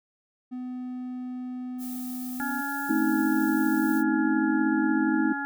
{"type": "tone", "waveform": "triangle", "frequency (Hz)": 251.3, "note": "B3", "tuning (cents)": 30, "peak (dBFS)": -30, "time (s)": [0.51, 2.62], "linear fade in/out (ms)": 20}
{"type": "noise", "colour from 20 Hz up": "violet", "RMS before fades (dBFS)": -41, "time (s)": [1.78, 4.04], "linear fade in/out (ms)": 50}
{"type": "harmonic tone", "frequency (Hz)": 281, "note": "C#4", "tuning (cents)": 24, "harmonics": [1, 3, 5, 6], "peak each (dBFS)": [-34, -34, -34, -34], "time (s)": [2.4, 5.45], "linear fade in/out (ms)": 0}
{"type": "chord", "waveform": "sine", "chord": "A diminished", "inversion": "none", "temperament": "just", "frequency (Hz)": [220, 264, 316.8], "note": ["A3", "C4", "Eb4"], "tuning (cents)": [0, 16, 31], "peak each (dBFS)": [-29, -27, -24], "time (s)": [2.89, 5.33], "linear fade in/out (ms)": 10}
{"effects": []}